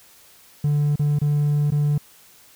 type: tone with dropouts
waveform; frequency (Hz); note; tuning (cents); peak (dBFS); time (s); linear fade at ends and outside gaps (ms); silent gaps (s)
triangle; 146.83; D3; 0; -14; 0.64-1.98; 5; 0.958-0.994 / 1.189-1.215 / 1.705-1.719
effects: tanh soft clip ceiling -11 dBFS + white hiss -51 dBFS RMS until 2.55 s